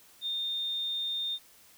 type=tone; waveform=sine; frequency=3640 Hz; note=A#7; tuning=42 cents flat; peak=-30 dBFS; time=0.21-1.39 s; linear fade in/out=50 ms; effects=white hiss -58 dBFS RMS until 1.77 s